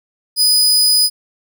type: tone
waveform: sawtooth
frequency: 4978 Hz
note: D#8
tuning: in tune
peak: -7 dBFS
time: 0.36-1.1 s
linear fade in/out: 50 ms
effects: none